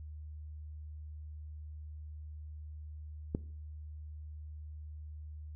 click, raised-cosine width 3 ms, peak -19 dBFS, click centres 3.349 s, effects noise-tail reverb RT60 0.5 s tail -19 dB re dry + added 76 Hz sine -43 dBFS peak until 5.55 s

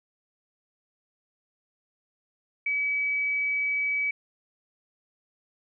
sine tone, 2283 Hz, D7, 50 cents flat, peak -24 dBFS, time 2.66-4.11 s, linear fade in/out 5 ms, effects none

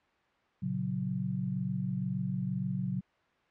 sine chord, F# major, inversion first, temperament equal, 116.54 / 138.59 / 185 Hz, A#2 / C#3 / F#3, 0 / 0 / 0 cents, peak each -38 / -35 / -33 dBFS, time 0.62-3.01 s, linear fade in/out 10 ms, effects white hiss -68 dBFS RMS until 3.5 s + low-pass 2000 Hz 12 dB/octave

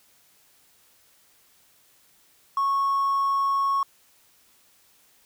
triangle tone with hard clipping, 1102 Hz, C#6, 11 cents flat, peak -21 dBFS, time 2.57-3.83 s, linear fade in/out 2 ms, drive 4 dB, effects white hiss -60 dBFS RMS until 5.25 s

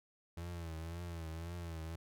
35% pulse tone with vibrato, 83.6 Hz, E2, 25 cents sharp, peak -40 dBFS, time 0.37-1.96 s, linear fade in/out 5 ms, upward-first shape triangle, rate 1.9 Hz, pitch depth 87 cents each way, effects none

